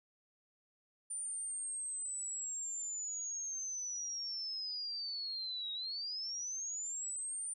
sine linear two-way sweep, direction down then up, 9200 to 3777 to 9200 Hz, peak -38 dBFS, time 1.1-7.54 s, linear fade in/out 10 ms, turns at 5.73 s, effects none

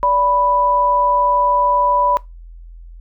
sine tone pair together, 579.8 / 987.8 Hz, D5 / B5, -22 / 0 cents, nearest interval major sixth, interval 922 cents, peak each -19 / -13 dBFS, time 0.03-2.17 s, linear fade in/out 0 ms, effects noise-tail reverb RT60 0.2 s tail -20 dB re dry + added 42 Hz sine -34 dBFS peak until 3 s

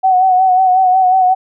sine tone with vibrato, 746 Hz, F#5, 14 cents sharp, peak -7 dBFS, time 0.03-1.35 s, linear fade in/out 20 ms, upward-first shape sine, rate 5.5 Hz, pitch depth 40 cents each way, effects none

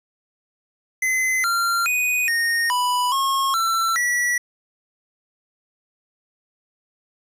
square tone with pitch steps, 2043 / 1380 / 2485 / 1851 / 988 / 1085 / 1343 / 1943 Hz, C7 / F6 / D#7 / A#6 / B5 / C#6 / E6 / B6, -42 / -21 / -3 / -13 / 0 / -37 / +32 / -29 cents, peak -19 dBFS, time 1.02-4.38 s, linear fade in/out 5 ms, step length 420 ms, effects resampled to 32000 Hz + 10-bit

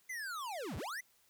square linear two-way sweep, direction down then up, 2091 to 58.9 to 2091 Hz, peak -40 dBFS, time 0.09-1.01 s, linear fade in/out 10 ms, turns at 0.77 s, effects white hiss -70 dBFS RMS until 1.29 s

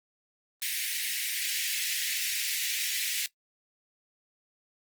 pink high-pass noise, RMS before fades -31 dBFS, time 0.62-3.26 s, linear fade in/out 0 ms, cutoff 1900 Hz, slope 48 dB/octave, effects noise-tail reverb RT60 0.1 s tail -17 dB re dry + Opus 24 kbps

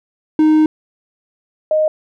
triangle / sine tone pair in turn, 310 / 620 Hz, D#4 / D#5, -6 / -6 cents, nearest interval octave, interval 1200 cents, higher second, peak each -6 / -11 dBFS, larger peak first, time 0.39-0.66 / 1.71-1.88 s, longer first, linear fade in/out 2 ms, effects none

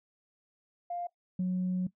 sine tone pair in turn, 700 / 183.06 Hz, F5 / F#3, +4 / -18 cents, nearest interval octave + major seventh, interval 2322 cents, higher first, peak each -33 / -26 dBFS, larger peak second, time 0.9-1.07 / 1.39-1.87 s, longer second, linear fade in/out 5 ms, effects noise-tail reverb RT60 0.1 s tail -18 dB re dry + tanh soft clip ceiling -25 dBFS

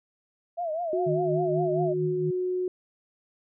sine tone with vibrato, 659.3 Hz, E5, in tune, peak -27 dBFS, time 0.57-1.94 s, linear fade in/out 20 ms, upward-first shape triangle, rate 5 Hz, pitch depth 150 cents each way
sine tone, 365.3 Hz, F#4, 22 cents flat, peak -25 dBFS, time 0.93-2.68 s, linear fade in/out 2 ms
sine tone with tremolo, 155.56 Hz, D#3, in tune, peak -26 dBFS, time 1.06-2.31 s, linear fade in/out 10 ms, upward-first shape triangle, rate 4.3 Hz, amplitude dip 70%
effects none

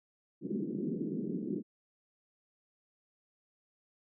pink band-pass noise, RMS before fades -36 dBFS, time 0.41-1.63 s, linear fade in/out 50 ms, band 170 to 390 Hz, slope 48 dB/octave, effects none

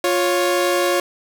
sawtooth tone pair together, 352.1 / 554 Hz, F4 / C#5, +14 / -1 cents, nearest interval minor sixth, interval 785 cents, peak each -15 dBFS, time 0.04-1 s, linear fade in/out 2 ms, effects none

